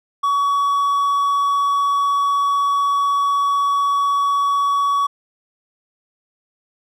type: tone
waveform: triangle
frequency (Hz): 1129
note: C#6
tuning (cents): +31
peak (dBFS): -13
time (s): 0.23-5.07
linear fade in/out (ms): 10
effects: none